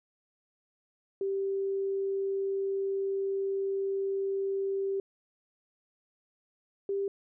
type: tone pair in turn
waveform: sine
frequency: 390.9 / 395.9 Hz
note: G4 / G4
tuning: -5 / +17 cents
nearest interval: unison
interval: 22 cents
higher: second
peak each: -28 dBFS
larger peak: neither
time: 1.21-5 / 6.89-7.08 s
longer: first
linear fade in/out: 2 ms
effects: none